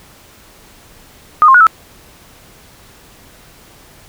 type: tone with pitch steps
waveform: sine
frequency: 1230 / 1062 / 1455 / 1312 Hz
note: D#6 / C6 / F#6 / E6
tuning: -20 / +25 / -29 / -9 cents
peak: -3 dBFS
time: 1.42-1.668 s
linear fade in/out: 0 ms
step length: 62 ms
effects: pink hiss -43 dBFS RMS until 4.08 s